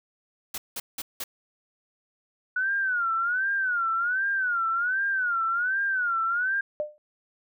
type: noise bursts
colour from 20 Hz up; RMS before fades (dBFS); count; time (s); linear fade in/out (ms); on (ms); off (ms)
white; -33; 4; 0.54-1.24; 5; 40; 180
type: tone with vibrato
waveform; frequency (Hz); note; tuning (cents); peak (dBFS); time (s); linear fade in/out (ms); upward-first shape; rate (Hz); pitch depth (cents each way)
sine; 1463; F#6; -20; -23; 2.56-6.61; 5; sine; 1.3; 160
type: tone with exponential decay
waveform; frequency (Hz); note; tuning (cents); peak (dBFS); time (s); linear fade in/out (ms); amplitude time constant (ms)
sine; 600; D5; +37; -22; 6.8-6.98; 0; 39
effects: none